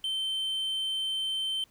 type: tone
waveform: triangle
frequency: 3100 Hz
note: G7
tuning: 20 cents flat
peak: -27 dBFS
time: 0.04-1.64 s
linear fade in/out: 2 ms
effects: pink hiss -64 dBFS RMS until 1.7 s